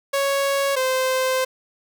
sawtooth tone pair in turn, 554.4 / 518.5 Hz, C#5 / C5, 0 / -16 cents, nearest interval minor second, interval 116 cents, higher first, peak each -15 dBFS, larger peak neither, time 0.13-0.76 / 0.76-1.45 s, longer second, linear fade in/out 10 ms, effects none

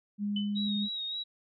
sine tone, 205.1 Hz, G#3, 21 cents flat, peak -29 dBFS, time 0.18-0.89 s, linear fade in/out 50 ms
sine tone with exponential decay, 3019 Hz, F#7, 34 cents sharp, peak -31 dBFS, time 0.36-0.6 s, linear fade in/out 5 ms, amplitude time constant 51 ms
sine tone with vibrato, 3800 Hz, A#7, 33 cents sharp, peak -33 dBFS, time 0.55-1.24 s, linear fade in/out 20 ms, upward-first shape sine, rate 3.5 Hz, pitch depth 41 cents each way
effects none

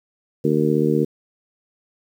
harmonic tone, 76.2 Hz, D#2, 36 cents flat, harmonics 2 / 3 / 4 / 5 / 6, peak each -22 / -22 / -22 / -22 / -22 dBFS, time 0.44-1.05 s, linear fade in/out 10 ms, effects 8-bit

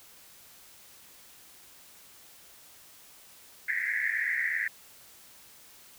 pink band-pass noise, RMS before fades -30 dBFS, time 3.68-4.68 s, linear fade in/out 5 ms, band 1700 to 2100 Hz, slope 96 dB/octave, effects white hiss -54 dBFS RMS until 5.98 s

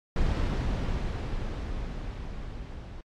brown noise with level ramp, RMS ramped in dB -25 to -41 dBFS, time 0.16-3.01 s, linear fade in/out 2 ms, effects low-pass 5000 Hz 12 dB/octave + AAC 64 kbps

